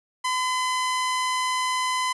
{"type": "tone", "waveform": "sawtooth", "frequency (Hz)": 1016, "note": "B5", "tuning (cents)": 49, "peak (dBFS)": -19, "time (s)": [0.24, 2.13], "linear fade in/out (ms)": 10, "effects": ["resampled to 24000 Hz"]}